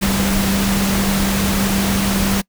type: tone in noise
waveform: sine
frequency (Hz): 196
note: G3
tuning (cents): 0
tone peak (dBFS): -17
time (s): 0.01-2.42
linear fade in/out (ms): 20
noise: pink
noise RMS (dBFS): -20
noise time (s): 0.01-2.42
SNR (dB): 0
effects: noise-tail reverb RT60 0.1 s tail -25 dB re dry